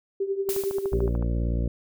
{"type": "tone with tremolo", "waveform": "sine", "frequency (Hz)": 392, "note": "G4", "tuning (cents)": 0, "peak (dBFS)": -21, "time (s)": [0.2, 1.1], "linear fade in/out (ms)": 5, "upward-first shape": "triangle", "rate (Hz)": 11, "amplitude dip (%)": 80}
{"type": "click train", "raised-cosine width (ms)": 1, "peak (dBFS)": -22, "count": 11, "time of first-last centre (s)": [0.49, 1.225], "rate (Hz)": 13.6}
{"type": "noise with exponential decay", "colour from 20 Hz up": "blue", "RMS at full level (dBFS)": -30, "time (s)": [0.49, 1.18], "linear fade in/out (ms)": 2, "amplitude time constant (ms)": 150}
{"type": "harmonic tone", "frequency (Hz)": 58.27, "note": "A#1", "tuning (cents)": 0, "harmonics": [1, 2, 3, 4, 5, 6, 8, 9, 10], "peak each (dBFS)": [-24, -30, -34, -36, -38, -40, -42, -43, -44], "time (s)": [0.92, 1.68], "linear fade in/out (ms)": 5}
{"effects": []}